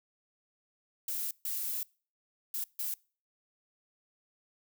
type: noise bursts at uneven times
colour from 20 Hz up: violet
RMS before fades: -35 dBFS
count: 4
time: 1.08-1.31 / 1.45-1.83 / 2.54-2.64 / 2.79-2.94 s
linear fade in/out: 2 ms
effects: noise-tail reverb RT60 0.4 s tail -25 dB re dry